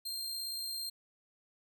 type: tone with amplitude modulation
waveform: sawtooth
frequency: 4186 Hz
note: C8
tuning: in tune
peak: -33 dBFS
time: 0.05-0.9 s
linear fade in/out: 10 ms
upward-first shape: sine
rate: 57.8 Hz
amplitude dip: 25%
effects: none